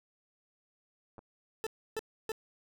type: clicks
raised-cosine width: 1 ms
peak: -36 dBFS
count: 2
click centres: 1.182 / 1.191 s
type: tone bursts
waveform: 40% pulse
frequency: 440 Hz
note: A4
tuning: in tune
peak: -32 dBFS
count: 3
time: 1.64-2.318 s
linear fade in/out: 0 ms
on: 26 ms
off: 300 ms
effects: none